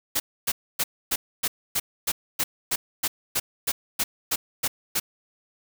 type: noise bursts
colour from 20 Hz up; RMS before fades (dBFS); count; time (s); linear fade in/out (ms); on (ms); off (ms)
white; -24; 16; 0.15-5; 10; 50; 270
effects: none